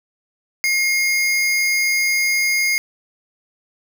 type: tone pair together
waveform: square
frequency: 2143 / 4888 Hz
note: C7 / D#8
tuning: +41 / -32 cents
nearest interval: octave + major second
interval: 1427 cents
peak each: -17 / -25 dBFS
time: 0.64-2.78 s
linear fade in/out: 0 ms
effects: none